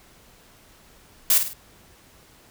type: noise with echo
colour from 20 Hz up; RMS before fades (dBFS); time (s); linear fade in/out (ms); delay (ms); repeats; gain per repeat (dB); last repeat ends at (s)
blue; -17; 1.3-1.38; 2; 51; 3; -7; 1.533
effects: pink hiss -53 dBFS RMS until 2.5 s